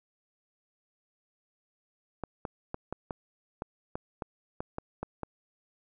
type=clicks; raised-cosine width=1 ms; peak=-20 dBFS; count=12; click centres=2.237 / 2.452 / 2.744 / 2.926 / 3.108 / 3.621 / 3.955 / 4.222 / 4.605 / 4.784 / 5.03 / 5.233 s; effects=none